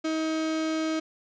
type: tone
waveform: 35% pulse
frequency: 317.3 Hz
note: D#4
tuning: 34 cents sharp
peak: -24 dBFS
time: 0.04-1 s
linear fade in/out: 10 ms
effects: resampled to 16000 Hz + 11-bit

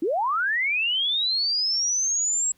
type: linear sweep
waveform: sine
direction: up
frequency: 287.7 to 7680 Hz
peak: -21 dBFS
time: 0.02-2.52 s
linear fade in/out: 5 ms
effects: pink hiss -64 dBFS RMS until 2.57 s

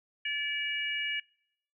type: harmonic tone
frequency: 577 Hz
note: D5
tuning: 31 cents flat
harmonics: 3 / 4 / 5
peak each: -36 / -34 / -34 dBFS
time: 0.25-1.2 s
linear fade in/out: 5 ms
effects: noise-tail reverb RT60 0.7 s tail -25 dB re dry

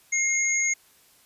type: tone pair together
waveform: sine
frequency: 2132 / 6626 Hz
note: C7 / G#8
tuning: +32 / -5 cents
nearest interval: octave + minor sixth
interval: 1963 cents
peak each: -24 / -24 dBFS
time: 0.12-0.74 s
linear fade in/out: 10 ms
effects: white hiss -58 dBFS RMS until 1.25 s + resampled to 32000 Hz

